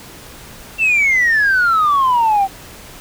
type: exponential sweep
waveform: sine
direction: down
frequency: 2721 to 760 Hz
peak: -9 dBFS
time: 0.78-2.48 s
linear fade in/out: 50 ms
effects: tanh soft clip ceiling -8 dBFS + pink hiss -37 dBFS RMS until 3 s